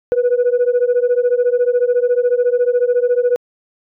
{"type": "beating tone pair", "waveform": "sine", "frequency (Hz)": [483.5, 497.5], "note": ["B4", "B4"], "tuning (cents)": [-37, 13], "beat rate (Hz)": 14, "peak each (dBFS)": [-13, -14], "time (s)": [0.12, 3.36], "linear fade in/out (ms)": 0, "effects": ["tanh soft clip ceiling -8 dBFS"]}